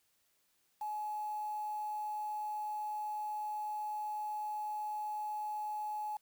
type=tone with quantisation; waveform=sine; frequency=846 Hz; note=G#5; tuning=32 cents sharp; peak=-36 dBFS; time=0.81-6.17 s; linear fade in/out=5 ms; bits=9; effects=white hiss -75 dBFS RMS until 6.21 s